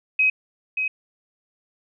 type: tone with echo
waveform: sine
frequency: 2533 Hz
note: D#7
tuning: 30 cents sharp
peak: -15 dBFS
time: 0.19-0.3 s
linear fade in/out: 5 ms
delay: 580 ms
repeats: 1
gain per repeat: -6 dB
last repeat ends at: 0.88 s
effects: none